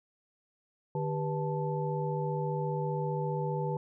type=tone cluster; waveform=sine; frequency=151.4 / 394.7 / 489.7 / 877 Hz; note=D#3 / G4 / B4 / A5; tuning=-47 / +12 / -15 / -6 cents; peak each=-32 / -37 / -36 / -37 dBFS; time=0.95-3.77 s; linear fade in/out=2 ms; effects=none